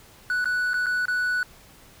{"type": "tone with dropouts", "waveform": "triangle", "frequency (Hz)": 1480, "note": "F#6", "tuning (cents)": 0, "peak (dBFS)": -20, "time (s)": [0.3, 1.43], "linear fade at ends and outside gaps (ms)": 1, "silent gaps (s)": [[0.444, 0.456], [0.734, 0.741], [0.86, 0.866], [1.055, 1.082]], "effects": ["pink hiss -51 dBFS RMS until 2 s"]}